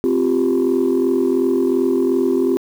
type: chord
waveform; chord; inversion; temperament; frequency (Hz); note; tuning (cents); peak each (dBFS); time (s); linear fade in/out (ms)
sine; C suspended fourth; none; equal; 261.6 / 349.2 / 392; C4 / F4 / G4; 0 / 0 / 0; -17; 0.04-2.57; 0
effects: tanh soft clip ceiling -9 dBFS + 7-bit